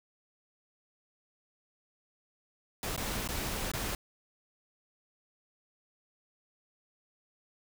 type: noise with dropouts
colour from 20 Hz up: pink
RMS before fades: -35 dBFS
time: 2.83-3.95 s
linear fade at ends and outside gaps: 1 ms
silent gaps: 2.963-2.977 / 3.276-3.288 / 3.716-3.736 s
effects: none